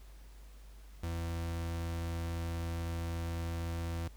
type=tone; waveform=40% pulse; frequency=83.9 Hz; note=E2; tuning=31 cents sharp; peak=-34 dBFS; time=1.03-4.08 s; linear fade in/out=5 ms; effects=added 50 Hz sine -50 dBFS peak until 4.16 s + pink hiss -63 dBFS RMS until 4.16 s